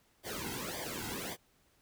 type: noise with flanger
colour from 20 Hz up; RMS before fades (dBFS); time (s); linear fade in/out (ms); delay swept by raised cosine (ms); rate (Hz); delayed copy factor
pink; -40; 0.23-1.37; 50; 0.73 to 1.72; 1.8; -1
effects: pink hiss -70 dBFS RMS until 1.81 s